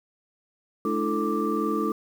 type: tone cluster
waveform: sine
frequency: 214.1 / 294.1 / 335.8 / 441 / 1176 Hz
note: A3 / D4 / E4 / A4 / D6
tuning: -47 / +3 / +32 / +4 / +2 cents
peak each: -29 dBFS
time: 0.85-1.92 s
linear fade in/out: 2 ms
effects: tanh soft clip ceiling -13 dBFS + 8-bit